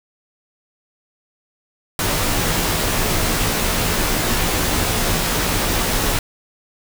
pink noise with comb filter, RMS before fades -19 dBFS, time 1.99-6.19 s, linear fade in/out 2 ms, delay 15 ms, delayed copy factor -0.6, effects none

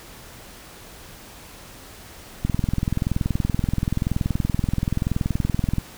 click train, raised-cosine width 5 ms, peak -9 dBFS, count 71, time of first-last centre 2.45-5.783 s, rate 21 Hz, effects pink hiss -43 dBFS RMS until 5.97 s

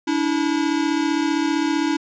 square tone pair together, 289.3 / 324.7 Hz, D4 / E4, -26 / -26 cents, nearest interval major second, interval 200 cents, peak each -22 dBFS, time 0.07-1.97 s, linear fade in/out 10 ms, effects resampled to 16000 Hz

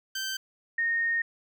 15% pulse / sine tone pair in turn, 1554 / 1848 Hz, G6 / A#6, -16 / -16 cents, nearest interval minor third, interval 300 cents, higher second, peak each -24 dBFS, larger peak neither, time 0.15-0.37 / 0.78-1.22 s, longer second, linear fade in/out 5 ms, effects none

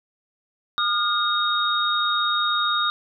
sine tone cluster, 1217 / 1413 / 3734 Hz, D#6 / F6 / A#7, -39 / +20 / +2 cents, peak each -23 / -26 / -23 dBFS, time 0.78-2.9 s, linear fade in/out 0 ms, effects none

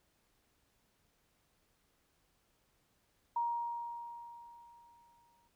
sine tone with exponential decay, 942 Hz, A#5, 18 cents sharp, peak -30 dBFS, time 3.36-5.48 s, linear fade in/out 5 ms, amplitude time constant 460 ms, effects pink hiss -75 dBFS RMS until 5.55 s

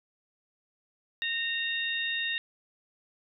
harmonic tone, 923 Hz, A#5, 17 cents flat, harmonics 2 / 3 / 4, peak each -32 / -34 / -33 dBFS, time 1.22-2.38 s, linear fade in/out 0 ms, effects none

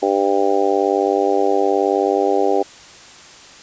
harmonic tone, 99 Hz, G2, 18 cents sharp, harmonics 3 / 4 / 5 / 6 / 7 / 8, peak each -23 / -18 / -21 / -23 / -24 / -21 dBFS, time 0.02-2.63 s, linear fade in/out 10 ms, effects white hiss -41 dBFS RMS until 3.62 s + resampled to 16000 Hz

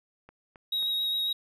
click train, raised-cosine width 0.5 ms, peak -34 dBFS, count 3, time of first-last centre 0.29-0.826 s, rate 3.73 Hz
triangle tone with vibrato, 3796 Hz, A#7, 31 cents sharp, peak -25 dBFS, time 0.72-1.33 s, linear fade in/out 5 ms, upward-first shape sine, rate 7.4 Hz, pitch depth 13 cents each way
effects none

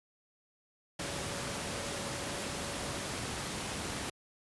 sine tone in noise, 565 Hz, C#5, 33 cents sharp, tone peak -47 dBFS, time 0.99-3.06 s, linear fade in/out 5 ms, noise pink, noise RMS -37 dBFS, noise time 0.99-4.1 s, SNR -13 dB, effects high-pass 80 Hz 12 dB/octave + resampled to 24000 Hz

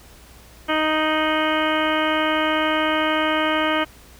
harmonic tone with a mistuned harmonic, 311.1 Hz, D#4, in tune, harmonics 1 / 2 / 3 / 4 / 5 / 6 / 7 / 8 / 9 / 10, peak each -24 / -24 / -27 / -25 / -27 / -31 / -29 / -33 / -32 / -31 dBFS, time 0.68-3.85 s, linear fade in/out 20 ms, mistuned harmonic 9, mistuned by +57 cents, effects added 60 Hz sine -48 dBFS peak until 4.19 s + pink hiss -48 dBFS RMS until 4.19 s

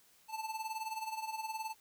square tone with tremolo, 880 Hz, A5, in tune, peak -36 dBFS, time 0.28-1.75 s, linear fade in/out 50 ms, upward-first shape sine, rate 19 Hz, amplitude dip 70%, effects white hiss -66 dBFS RMS until 1.8 s

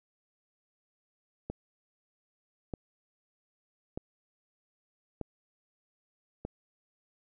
click train, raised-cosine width 2 ms, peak -22 dBFS, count 5, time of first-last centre 1.5-6.45 s, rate 0.808 Hz, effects none

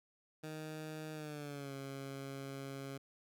15% pulse tone with pitch glide, 155.56 to 137 Hz, D#3 to C#3, 0 to -20 cents, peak -37 dBFS, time 0.43-2.98 s, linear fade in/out 10 ms, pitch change -220 cents, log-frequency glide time 1.13-1.74 s, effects none

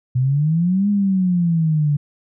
sine exponential two-way sweep, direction up then down, 123.47 to 206.9 to 143.6 Hz, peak -14 dBFS, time 0.15-1.97 s, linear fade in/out 10 ms, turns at 0.89 s, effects none

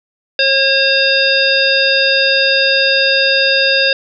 harmonic tone with a mistuned harmonic, 541 Hz, C#5, 42 cents flat, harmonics 1 / 3 / 5 / 7 / 9, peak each -16 / -16 / -16 / -16 / -16 dBFS, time 0.39-3.93 s, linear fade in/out 2 ms, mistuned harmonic 7, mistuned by -59 cents, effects none

